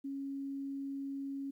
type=tone; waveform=sine; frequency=275.5 Hz; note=C#4; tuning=11 cents flat; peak=-37 dBFS; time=0.04-1.51 s; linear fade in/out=10 ms; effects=12-bit